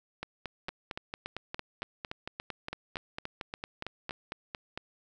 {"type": "two click trains", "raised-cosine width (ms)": 0.3, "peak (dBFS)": [-20, -20], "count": [21, 13], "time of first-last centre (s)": [[0.23, 4.775], [0.69, 4.109]], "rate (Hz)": [4.4, 3.51], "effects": []}